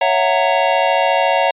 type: chord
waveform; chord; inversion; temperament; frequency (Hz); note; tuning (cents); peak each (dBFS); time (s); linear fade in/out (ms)
square; F# dominant seventh; second; just; 555 / 666 / 740 / 925; C#5 / E5 / F#5 / A#5; +2 / +18 / 0 / -14; -19; 0.01-1.51; 5
effects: resampled to 8000 Hz